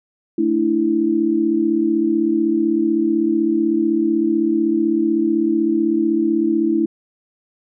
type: chord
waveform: sine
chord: A suspended fourth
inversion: none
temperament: equal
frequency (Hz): 220 / 293.7 / 329.6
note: A3 / D4 / E4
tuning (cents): 0 / 0 / 0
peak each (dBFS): -22 / -21 / -16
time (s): 0.38-6.86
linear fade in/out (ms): 5
effects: none